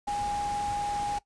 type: tone in noise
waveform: sine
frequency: 821 Hz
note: G#5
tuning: 20 cents flat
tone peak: -28 dBFS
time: 0.07-1.19 s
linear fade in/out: 10 ms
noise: pink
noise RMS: -40 dBFS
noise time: 0.07-1.19 s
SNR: +9 dB
effects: noise-tail reverb RT60 0.1 s tail -17 dB re dry + resampled to 22050 Hz